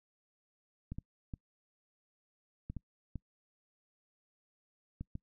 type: clicks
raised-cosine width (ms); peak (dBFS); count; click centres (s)
5; -28; 8; 0.92 / 0.985 / 1.338 / 2.7 / 2.767 / 3.157 / 5.01 / 5.154
effects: noise-tail reverb RT60 0.1 s tail -26 dB re dry